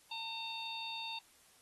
harmonic tone with a mistuned harmonic, 900 Hz, A5, 39 cents sharp, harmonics 1 / 3 / 4 / 5, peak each -45 / -45 / -43 / -50 dBFS, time 0.11-1.19 s, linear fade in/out 5 ms, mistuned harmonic 4, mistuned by +25 cents, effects white hiss -65 dBFS RMS until 1.61 s + AAC 32 kbps

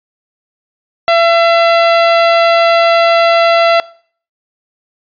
sawtooth tone, 674 Hz, E5, 38 cents sharp, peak -3 dBFS, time 1.08-3.8 s, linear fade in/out 0 ms, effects noise-tail reverb RT60 0.5 s tail -21 dB re dry + resampled to 11025 Hz

